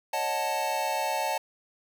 square chord, D# half-diminished seventh, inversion third, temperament equal, 554.4 / 622.3 / 740 / 880 Hz, C#5 / D#5 / F#5 / A5, 0 / 0 / 0 / 0 cents, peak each -36 / -35 / -34 / -30 dBFS, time 0.13-1.38 s, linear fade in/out 5 ms, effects none

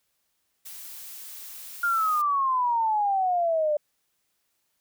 blue noise, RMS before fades -41 dBFS, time 0.65-2.22 s, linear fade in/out 10 ms
sine exponential sweep, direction down, 1421 to 587.3 Hz, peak -21 dBFS, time 1.83-3.77 s, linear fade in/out 5 ms
effects white hiss -74 dBFS RMS until 4.8 s

